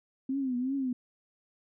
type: tone with vibrato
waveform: sine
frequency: 260 Hz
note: C4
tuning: 11 cents flat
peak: -28 dBFS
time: 0.29-0.93 s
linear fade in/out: 5 ms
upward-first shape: triangle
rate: 2.7 Hz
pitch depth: 130 cents each way
effects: none